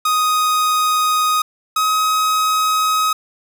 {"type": "tone pair in turn", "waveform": "45% pulse", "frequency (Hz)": [1248, 1266.9], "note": ["D#6", "D#6"], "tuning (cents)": [5, 31], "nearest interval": "unison", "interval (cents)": 26, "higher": "second", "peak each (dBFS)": -14, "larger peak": "neither", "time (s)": [[0.05, 1.42], [1.76, 3.13]], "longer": "neither", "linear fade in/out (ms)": 5, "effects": []}